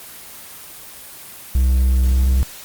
triangle tone with pitch glide, 64.1 to 64.96 Hz, C2 to C2, -35 to -12 cents, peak -10 dBFS, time 1.55-2.43 s, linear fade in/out 0 ms, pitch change +23 cents, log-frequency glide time 2.12-2.24 s, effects white hiss -37 dBFS RMS until 2.64 s + Opus 24 kbps

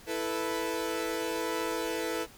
sawtooth chord, E suspended fourth, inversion none, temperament equal, 329.6 / 440 / 493.9 Hz, E4 / A4 / B4, 0 / 0 / 0 cents, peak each -31 dBFS, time 0.06-2.27 s, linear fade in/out 50 ms, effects pink hiss -53 dBFS RMS until 2.37 s

